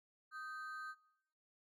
triangle ring-modulated tone, 1400 Hz, F6, 4 cents sharp, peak -40 dBFS, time 0.31-0.95 s, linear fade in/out 50 ms, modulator 154 Hz, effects noise-tail reverb RT60 0.9 s tail -22 dB re dry

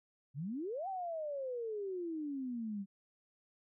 sine exponential two-way sweep, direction up then down, 127.4 to 788 to 191.9 Hz, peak -37 dBFS, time 0.34-2.86 s, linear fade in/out 50 ms, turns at 0.88 s, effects none

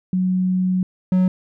sine / triangle tone pair in turn, 184.5 / 184.5 Hz, F#3 / F#3, -5 / -5 cents, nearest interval unison, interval 0 cents, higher neither, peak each -16 / -11 dBFS, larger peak second, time 0.13-0.83 / 1.12-1.28 s, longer first, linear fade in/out 2 ms, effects none

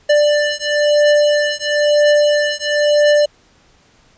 square beating tone pair, 590 / 591 Hz, D5 / D5, +8 / +11 cents, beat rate 1 Hz, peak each -15 dBFS, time 0.09-3.26 s, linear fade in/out 10 ms, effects pink hiss -52 dBFS RMS until 4.17 s + resampled to 16000 Hz

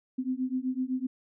sine beating tone pair, 253.3 / 261.2 Hz, B3 / C4, +44 / -3 cents, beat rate 7.9 Hz, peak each -31 dBFS, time 0.18-1.07 s, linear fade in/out 10 ms, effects none

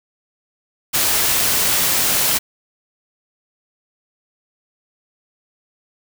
white noise, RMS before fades -17 dBFS, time 0.93-2.39 s, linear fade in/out 20 ms, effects none

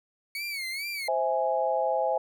30% pulse tone with vibrato, 2217 Hz, C#7, in tune, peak -29 dBFS, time 0.35-1.08 s, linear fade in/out 2 ms, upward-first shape sine, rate 2.3 Hz, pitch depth 120 cents each way
sine chord, C augmented, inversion none, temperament equal with one note detuned, 523.3 / 655.1 / 830.6 Hz, C5 / E5 / G#5, 0 / -11 / 0 cents, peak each -28 dBFS, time 1.08-2.18 s, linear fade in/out 5 ms
effects none

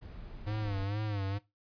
brown noise, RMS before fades -45 dBFS, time 0.01-0.85 s, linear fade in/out 20 ms
square tone with vibrato, 102.3 Hz, G#2, 26 cents flat, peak -33 dBFS, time 0.46-1.39 s, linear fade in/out 20 ms, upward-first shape sine, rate 2.2 Hz, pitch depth 95 cents each way
effects noise-tail reverb RT60 0.2 s tail -17 dB re dry + resampled to 11025 Hz

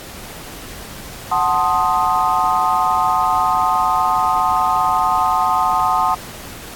sine chord, F# diminished seventh, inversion none, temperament equal with one note detuned, 740 / 880 / 1049.5 / 1244.5 Hz, F#5 / A5 / C6 / Eb6, 0 / 0 / +5 / 0 cents, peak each -19 dBFS, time 1.31-6.15 s, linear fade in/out 10 ms, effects pink hiss -34 dBFS RMS until 6.75 s + AAC 64 kbps

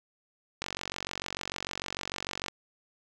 click train, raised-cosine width 0.2 ms, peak -16 dBFS, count 88, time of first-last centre 0.62-2.483 s, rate 46.7 Hz, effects none

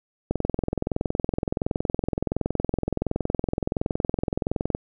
click train, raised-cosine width 2 ms, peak -10 dBFS, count 96, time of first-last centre 0.31-4.749 s, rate 21.4 Hz, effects none

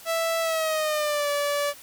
sawtooth tone with pitch glide, 659.3 to 577.3 Hz, E5 to D5, 0 to -30 cents, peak -19 dBFS, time 0.05-1.74 s, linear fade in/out 50 ms, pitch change -230 cents, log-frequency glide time 0.41-1.29 s, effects white hiss -46 dBFS RMS until 1.82 s + MP3 96 kbps

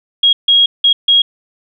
sine tone bursts at uneven times, 3287 Hz, G#7, 19 cents flat, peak -6 dBFS, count 4, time 0.23-0.33 / 0.48-0.66 / 0.84-0.93 / 1.08-1.22 s, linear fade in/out 5 ms, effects none

